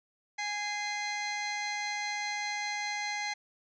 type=tone pair together; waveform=sawtooth; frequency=827 / 2070 Hz; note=G#5 / C7; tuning=-8 / -19 cents; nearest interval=octave + major third; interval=1589 cents; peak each=-32 / -31 dBFS; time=0.38-3.34 s; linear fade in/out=10 ms; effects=resampled to 16000 Hz